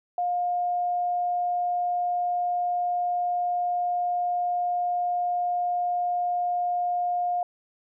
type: tone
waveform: sine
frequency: 710 Hz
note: F5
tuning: 28 cents sharp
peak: -23 dBFS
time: 0.18-7.43 s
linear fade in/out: 2 ms
effects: none